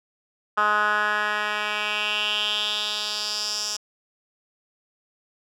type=tone with band-pass filter sweep; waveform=10% pulse; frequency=210 Hz; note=G#3; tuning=19 cents sharp; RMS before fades=-25 dBFS; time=0.57-3.77 s; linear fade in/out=10 ms; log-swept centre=1300 to 5900 Hz; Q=3.9; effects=none